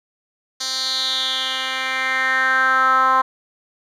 10% pulse tone with band-pass filter sweep, 261.6 Hz, C4, in tune, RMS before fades -19 dBFS, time 0.6-3.22 s, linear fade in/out 10 ms, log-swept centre 5100 to 1100 Hz, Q 4.6, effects none

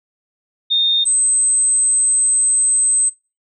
sine tone pair in turn, 3659 / 8214 Hz, A#7 / C9, -33 / -33 cents, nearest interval octave + major second, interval 1400 cents, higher second, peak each -12 dBFS, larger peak neither, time 0.7-1.05 / 1.05-3.1 s, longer second, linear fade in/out 20 ms, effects noise-tail reverb RT60 0.3 s tail -21 dB re dry

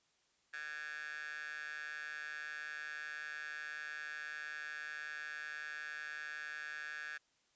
15% pulse tone with high-pass filter, 150.9 Hz, D3, 47 cents sharp, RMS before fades -45 dBFS, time 0.53-7.18 s, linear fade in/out 10 ms, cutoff 1700 Hz, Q 8.4, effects white hiss -75 dBFS RMS until 7.55 s + resampled to 16000 Hz

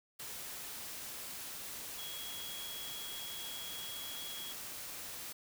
sine tone in noise, 3322 Hz, G#7, in tune, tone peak -45 dBFS, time 1.98-4.53 s, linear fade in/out 10 ms, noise white, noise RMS -45 dBFS, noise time 0.19-5.33 s, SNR -3 dB, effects none

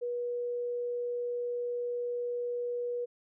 sine tone, 484 Hz, B4, 35 cents flat, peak -31 dBFS, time 0.01-3.06 s, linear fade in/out 20 ms, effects none

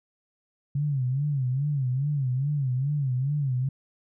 sine tone with vibrato, 136.5 Hz, C#3, 26 cents flat, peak -23 dBFS, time 0.75-3.69 s, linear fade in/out 5 ms, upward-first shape sine, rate 2.4 Hz, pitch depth 150 cents each way, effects none

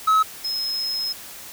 triangle / sine tone pair in turn, 1286 / 5144 Hz, E6 / E8, -43 / -43 cents, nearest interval 2 octaves, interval 2400 cents, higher second, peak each -12 / -23 dBFS, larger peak first, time 0.07-0.23 / 0.44-1.13 s, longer second, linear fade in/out 10 ms, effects white hiss -39 dBFS RMS until 1.52 s

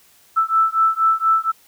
sine beating tone pair, 1318.5 / 1322.7 Hz, E6 / E6, 0 / +5 cents, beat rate 4.2 Hz, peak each -17 / -17 dBFS, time 0.36-1.52 s, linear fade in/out 20 ms, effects white hiss -53 dBFS RMS until 1.67 s

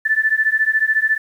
sine beating tone pair, 1750 / 1764 Hz, A6 / A6, -10 / +4 cents, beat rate 14 Hz, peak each -17 dBFS, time 0.05-1.18 s, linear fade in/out 10 ms, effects 8-bit

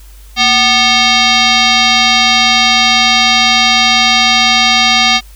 sine tone with frequency modulation, 756 Hz, F#5, 37 cents sharp, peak -6 dBFS, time 0.36-5.21 s, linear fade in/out 50 ms, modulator 986 Hz, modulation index 4.3, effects added 50 Hz sine -33 dBFS peak until 5.35 s + white hiss -44 dBFS RMS until 5.35 s

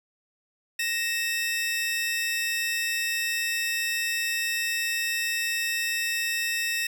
sawtooth tone pair together, 1864.6 / 2637 Hz, A#6 / E7, 0 / 0 cents, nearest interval tritone, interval 600 cents, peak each -25 dBFS, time 0.79-6.87 s, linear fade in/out 5 ms, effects none

